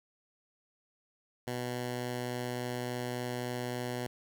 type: tone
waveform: 10% pulse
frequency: 123.47 Hz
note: B2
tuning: in tune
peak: -26 dBFS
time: 1.47-4.07 s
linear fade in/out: 5 ms
effects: none